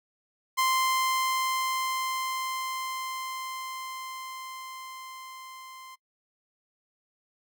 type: tone with level ramp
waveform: sawtooth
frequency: 1043 Hz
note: C6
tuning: 6 cents flat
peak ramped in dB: -19 to -41 dBFS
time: 0.57-5.96 s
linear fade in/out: 20 ms
effects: noise-tail reverb RT60 0.1 s tail -20 dB re dry